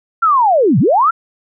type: linear two-way sweep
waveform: sine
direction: down then up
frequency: 1392 to 110 to 1392 Hz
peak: -8 dBFS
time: 0.22-1.11 s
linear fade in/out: 10 ms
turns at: 0.79 s
effects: none